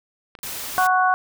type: clicks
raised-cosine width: 0.3 ms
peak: -22 / -27 dBFS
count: 2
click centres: 0.352 / 0.389 s
type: noise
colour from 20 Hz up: white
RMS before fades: -31 dBFS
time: 0.43-0.87 s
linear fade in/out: 2 ms
type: harmonic tone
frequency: 370 Hz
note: F#4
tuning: in tune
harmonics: 2 / 3 / 4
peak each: -18 / -20 / -21 dBFS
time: 0.78-1.14 s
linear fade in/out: 0 ms
effects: none